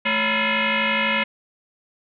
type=tone with frequency modulation; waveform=sine; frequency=220 Hz; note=A3; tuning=in tune; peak=-18 dBFS; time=0.05-1.24 s; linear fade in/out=10 ms; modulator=388 Hz; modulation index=7.1; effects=none